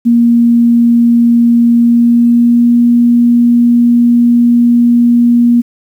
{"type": "tone with pitch glide", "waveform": "sine", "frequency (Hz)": [235.6, 238.5], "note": ["A#3", "A#3"], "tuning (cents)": [19, 40], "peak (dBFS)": -4, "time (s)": [0.05, 5.62], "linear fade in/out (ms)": 20, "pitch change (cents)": 21, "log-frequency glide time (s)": [1.75, 2.78], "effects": ["7-bit"]}